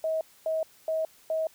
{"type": "tone bursts", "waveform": "sine", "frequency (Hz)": 638, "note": "D#5", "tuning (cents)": 43, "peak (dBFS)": -25, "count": 4, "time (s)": [0.04, 1.47], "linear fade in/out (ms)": 2, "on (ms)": 170, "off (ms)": 250, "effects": ["white hiss -58 dBFS RMS until 1.54 s"]}